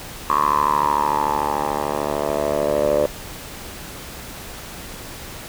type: tone with band-pass filter sweep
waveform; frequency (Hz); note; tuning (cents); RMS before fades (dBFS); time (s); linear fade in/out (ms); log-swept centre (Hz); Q
10% pulse; 73.42; D2; 0; -20; 0.3-3.06; 0; 1100 to 570; 8.8
effects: pink hiss -35 dBFS RMS until 5.48 s